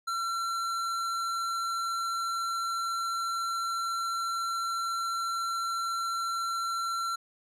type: tone with hard clipping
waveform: triangle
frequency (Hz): 1357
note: E6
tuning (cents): +50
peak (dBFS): -31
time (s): 0.07-7.16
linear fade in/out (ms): 10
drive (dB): 17
effects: none